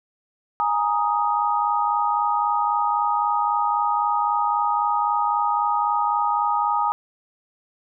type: chord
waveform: sine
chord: Ab suspended second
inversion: none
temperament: just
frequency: 830.6 / 934.4 / 1245.9 Hz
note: Ab5 / Bb5 / Eb6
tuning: 0 / +4 / +2 cents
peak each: -23 dBFS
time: 0.6-6.92 s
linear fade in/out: 0 ms
effects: none